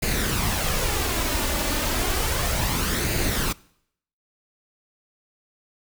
pink noise with flanger, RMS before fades -24 dBFS, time 0.02-3.53 s, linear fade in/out 10 ms, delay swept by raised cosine 0.44 to 3.44 ms, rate 0.32 Hz, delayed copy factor +0.5, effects noise-tail reverb RT60 0.7 s tail -23 dB re dry

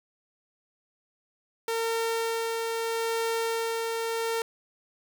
sawtooth tone with tremolo, 456 Hz, A#4, 38 cents flat, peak -22 dBFS, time 1.68-4.42 s, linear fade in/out 2 ms, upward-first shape sine, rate 0.78 Hz, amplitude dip 25%, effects none

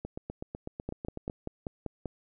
two click trains, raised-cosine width 2 ms, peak -21 / -23 dBFS, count 7 / 11, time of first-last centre 0.89-2.057 / 0.05-1.298 s, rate 5.14 / 8.01 Hz, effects none

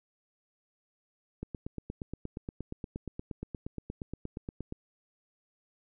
click train, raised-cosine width 3 ms, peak -24 dBFS, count 29, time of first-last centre 1.43-4.724 s, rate 8.5 Hz, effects none

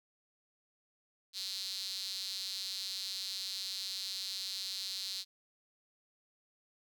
sawtooth tone with high-pass filter, 192 Hz, G3, 36 cents flat, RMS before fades -40 dBFS, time 1.33-5.25 s, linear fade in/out 50 ms, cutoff 4200 Hz, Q 6.2, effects none

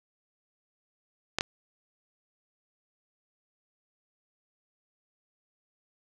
clicks, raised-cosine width 0.2 ms, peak -9 dBFS, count 2, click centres 1.386 / 1.409 s, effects none

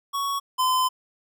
square tone pair in turn, 1115 / 1023.6 Hz, C#6 / C6, +10 / -38 cents, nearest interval minor second, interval 148 cents, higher first, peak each -25 / -20 dBFS, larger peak second, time 0.13-0.4 / 0.58-0.89 s, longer second, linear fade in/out 20 ms, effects none

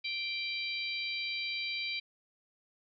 harmonic tone, 784 Hz, G5, in tune, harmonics 3 / 4 / 5 / 6, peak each -36 / -43 / -39 / -42 dBFS, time 0.04-2 s, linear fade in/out 10 ms, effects none

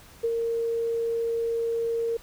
sine tone with ADSR envelope, 461.5 Hz, A#4, 17 cents flat, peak -21 dBFS, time 0.23-2.17 s, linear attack 15 ms, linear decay 48 ms, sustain -3 dB, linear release 5 ms, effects pink hiss -51 dBFS RMS until 2.22 s

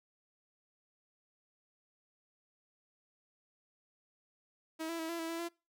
sawtooth tone with pitch steps, 320.4 / 333.6 / 323.2 / 337.5 / 327.1 / 332.6 / 340.2 Hz, E4 / E4 / E4 / E4 / E4 / E4 / F4, -49 / +21 / -34 / +41 / -13 / +16 / -45 cents, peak -33 dBFS, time 4.79-5.49 s, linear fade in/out 20 ms, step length 100 ms, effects noise-tail reverb RT60 0.3 s tail -25 dB re dry

